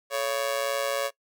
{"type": "tone with amplitude modulation", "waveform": "sawtooth", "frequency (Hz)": 559, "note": "C#5", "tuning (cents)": 14, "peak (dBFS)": -18, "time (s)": [0.1, 1.11], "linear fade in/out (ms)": 50, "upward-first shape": "sine", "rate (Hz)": 123, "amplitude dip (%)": 80, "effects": ["noise-tail reverb RT60 0.1 s tail -20 dB re dry"]}